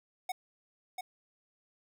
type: tone with echo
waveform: square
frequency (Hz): 740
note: F#5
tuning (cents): 0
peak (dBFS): -33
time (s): 0.29-0.32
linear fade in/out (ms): 5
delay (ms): 690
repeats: 1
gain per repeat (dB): -4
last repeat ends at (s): 1.01
effects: none